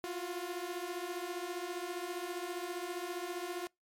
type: beating tone pair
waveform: sawtooth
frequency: 345.2 / 360.2 Hz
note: F4 / F#4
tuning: -20 / -46 cents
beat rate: 15 Hz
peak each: -37 / -36 dBFS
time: 0.04-3.67 s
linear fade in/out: 0 ms
effects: noise-tail reverb RT60 0.2 s tail -26 dB re dry + MP3 64 kbps